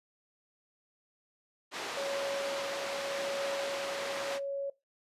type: band-pass noise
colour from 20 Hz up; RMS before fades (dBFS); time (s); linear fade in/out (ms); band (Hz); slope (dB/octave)
pink; -39; 1.71-4.4; 50; 460 to 5200; 12
type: tone with tremolo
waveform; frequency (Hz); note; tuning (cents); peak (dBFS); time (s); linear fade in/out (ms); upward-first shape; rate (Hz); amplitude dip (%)
sine; 556; C#5; +5; -32; 1.97-4.7; 5; sine; 0.85; 40
effects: noise-tail reverb RT60 0.2 s tail -18 dB re dry + resampled to 32000 Hz